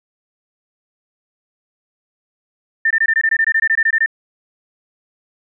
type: tone bursts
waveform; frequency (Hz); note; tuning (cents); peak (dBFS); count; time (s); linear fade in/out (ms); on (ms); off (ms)
sine; 1795; A6; +34; -11; 16; 2.85-4.061; 5; 56; 21
effects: none